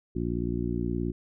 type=harmonic tone; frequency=58.9 Hz; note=A#1; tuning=19 cents sharp; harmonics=1 / 2 / 3 / 4 / 5 / 6; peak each=-34 / -34 / -34 / -34 / -34 / -34 dBFS; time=0.15-1.12 s; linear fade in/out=10 ms; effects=none